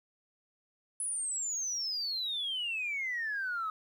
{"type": "exponential sweep", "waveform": "sine", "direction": "down", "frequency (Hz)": [10260, 1259], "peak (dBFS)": -31, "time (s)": [1, 3.7], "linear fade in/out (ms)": 2, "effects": ["tanh soft clip ceiling -28 dBFS", "11-bit"]}